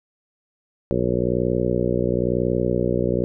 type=harmonic tone; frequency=61 Hz; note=B1; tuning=21 cents flat; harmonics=1 / 2 / 3 / 4 / 5 / 6 / 7 / 8 / 9; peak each=-31 / -27 / -26 / -28 / -31 / -25 / -27 / -27 / -28 dBFS; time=0.91-3.24 s; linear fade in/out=0 ms; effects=none